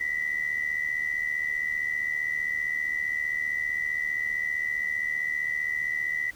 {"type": "tone pair together", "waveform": "sine", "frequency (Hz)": [1928.7, 2004], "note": ["B6", "B6"], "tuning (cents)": [-42, 25], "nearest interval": "minor second", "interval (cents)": 67, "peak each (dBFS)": [-29, -28], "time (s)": [0, 6.31], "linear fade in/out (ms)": 10, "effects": ["tanh soft clip ceiling -18 dBFS", "pink hiss -52 dBFS RMS until 6.35 s"]}